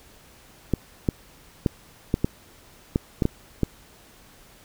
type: clicks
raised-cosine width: 3 ms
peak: -7 dBFS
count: 9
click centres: 0.737 / 1.088 / 1.662 / 2.141 / 2.245 / 2.959 / 3.222 / 3.254 / 3.633 s
effects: pink hiss -52 dBFS RMS until 4.64 s